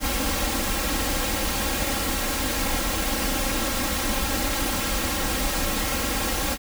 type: noise with comb filter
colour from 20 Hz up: pink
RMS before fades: -25 dBFS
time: 0-6.58 s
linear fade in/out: 50 ms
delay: 3.7 ms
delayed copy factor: +0.85
effects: none